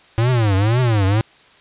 square tone with vibrato, 110.3 Hz, A2, 5 cents sharp, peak -14 dBFS, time 0.18-1.21 s, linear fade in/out 0 ms, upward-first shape triangle, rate 2 Hz, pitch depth 290 cents each way, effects white hiss -49 dBFS RMS until 1.6 s + resampled to 8000 Hz

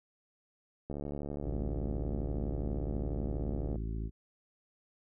click train, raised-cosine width 2 ms, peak -26 dBFS, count 207, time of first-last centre 0.9-3.757 s, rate 72.1 Hz
harmonic tone, 55 Hz, A1, in tune, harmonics 1 / 2 / 3 / 4 / 5 / 6 / 7, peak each -35 / -41 / -45 / -47 / -49 / -51 / -52 dBFS, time 1.42-4.11 s, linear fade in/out 50 ms
effects none

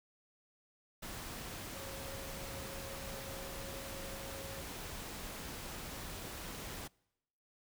sine tone in noise, 544 Hz, C#5, 33 cents flat, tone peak -49 dBFS, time 1.74-4.62 s, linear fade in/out 10 ms, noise pink, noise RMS -45 dBFS, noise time 1.02-6.88 s, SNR -7 dB, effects noise-tail reverb RT60 0.9 s tail -26 dB re dry

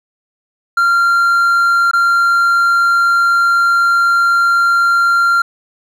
triangle tone with dropouts, 1384 Hz, F6, 16 cents flat, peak -7 dBFS, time 0.77-5.42 s, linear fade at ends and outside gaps 5 ms, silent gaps 1.913-1.933 s, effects none

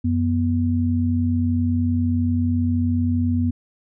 sine tone pair together, 91.51 / 244.3 Hz, F#2 / B3, -19 / -19 cents, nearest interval octave + perfect fourth, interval 1700 cents, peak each -20 dBFS, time 0.04-3.51 s, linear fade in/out 10 ms, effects none

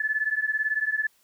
sine beating tone pair, 1725 / 1743 Hz, A6 / A6, -35 / -17 cents, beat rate 18 Hz, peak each -26 / -27 dBFS, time 0-1.07 s, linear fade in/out 5 ms, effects white hiss -64 dBFS RMS until 1.23 s

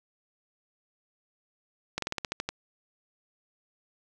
slowing click train, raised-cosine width 0.2 ms, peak -13 dBFS, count 9, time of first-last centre 1.98-2.49 s, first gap 43 ms, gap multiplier 1.11, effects none

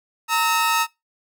sawtooth tone pair together, 920 / 1288.8 Hz, A#5 / E6, -23 / -39 cents, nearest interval tritone, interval 584 cents, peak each -17 dBFS, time 0.28-0.87 s, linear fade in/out 50 ms, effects noise-tail reverb RT60 0.2 s tail -21 dB re dry

